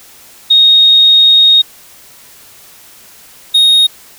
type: tone pair in turn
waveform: sine / triangle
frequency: 3729 / 3729 Hz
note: A#7 / A#7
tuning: 0 / 0 cents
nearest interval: unison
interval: 0 cents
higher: neither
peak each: -3 dBFS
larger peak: neither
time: 0.5-1.62 / 3.54-3.87 s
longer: first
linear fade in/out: 10 ms
effects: white hiss -39 dBFS RMS until 4.18 s